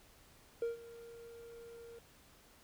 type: tone with ADSR envelope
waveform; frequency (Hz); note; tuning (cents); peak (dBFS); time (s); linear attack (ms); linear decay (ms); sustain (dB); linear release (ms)
triangle; 466.2; A#4; 0; -29; 0.62-1.99; 3; 140; -19; 5
effects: tanh soft clip ceiling -27 dBFS + pink hiss -63 dBFS RMS until 2.63 s